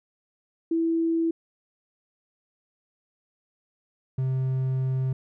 sine / triangle tone pair in turn, 329.6 / 130.95 Hz, E4 / C3, 0 / +2 cents, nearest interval octave + major third, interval 1598 cents, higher first, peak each -21 / -21 dBFS, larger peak neither, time 0.71-1.31 / 4.18-5.13 s, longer second, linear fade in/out 5 ms, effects none

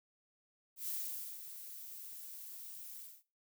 violet noise with ADSR envelope, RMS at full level -39 dBFS, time 0.76-3.23 s, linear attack 120 ms, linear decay 500 ms, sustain -10 dB, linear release 230 ms, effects noise-tail reverb RT60 0.3 s tail -17 dB re dry

